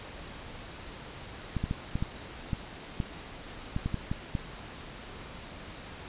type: clicks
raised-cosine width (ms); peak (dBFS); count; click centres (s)
5; -17; 12; 1.567 / 1.64 / 1.711 / 1.955 / 2.025 / 2.532 / 3.002 / 3.764 / 3.86 / 3.943 / 4.115 / 4.352
effects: pink hiss -44 dBFS RMS until 6.08 s + resampled to 8000 Hz